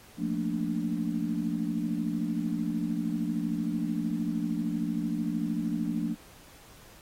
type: chord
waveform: sine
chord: Bb major seventh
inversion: second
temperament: equal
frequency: 174.61 / 220 / 233.1 / 293.7 Hz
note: F3 / A3 / Bb3 / D4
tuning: 0 / 0 / 0 / 0 cents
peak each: -33 dBFS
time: 0.17-6.16 s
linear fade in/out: 50 ms
effects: pink hiss -54 dBFS RMS until 7.01 s + AAC 48 kbps